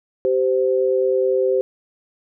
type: tone pair together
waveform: sine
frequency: 387.3 / 517 Hz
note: G4 / C5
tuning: -21 / -21 cents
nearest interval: perfect fourth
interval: 500 cents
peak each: -18 dBFS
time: 0.25-1.61 s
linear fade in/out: 0 ms
effects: none